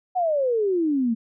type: exponential sweep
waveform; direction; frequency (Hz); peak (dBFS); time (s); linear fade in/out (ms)
sine; down; 754 to 220; -19; 0.15-1.15; 20
effects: none